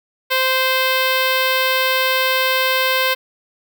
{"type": "tone with notch filter", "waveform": "5% pulse", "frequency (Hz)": 520, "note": "C5", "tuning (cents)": -11, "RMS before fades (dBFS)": -17, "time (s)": [0.3, 3.15], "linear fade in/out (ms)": 20, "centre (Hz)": 6500, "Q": 0.68, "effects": []}